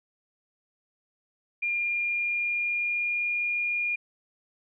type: tone with pitch glide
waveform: sine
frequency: 2405 to 2422 Hz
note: D7 to D#7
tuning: +41 to -47 cents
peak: -25 dBFS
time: 1.62-3.96 s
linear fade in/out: 10 ms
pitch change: +12 cents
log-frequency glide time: 1.72-3.28 s
effects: none